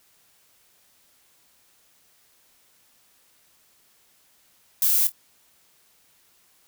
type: noise with echo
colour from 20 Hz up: violet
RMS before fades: -20 dBFS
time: 4.82-5.07 s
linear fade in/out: 2 ms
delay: 25 ms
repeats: 2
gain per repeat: -13 dB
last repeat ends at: 5.12 s
effects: white hiss -61 dBFS RMS until 6.67 s